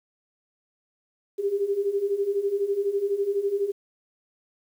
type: beating tone pair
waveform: sine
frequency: 392 / 404 Hz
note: G4 / G#4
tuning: 0 / -48 cents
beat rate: 12 Hz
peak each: -28 / -24 dBFS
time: 1.38-3.72 s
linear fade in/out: 20 ms
effects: 9-bit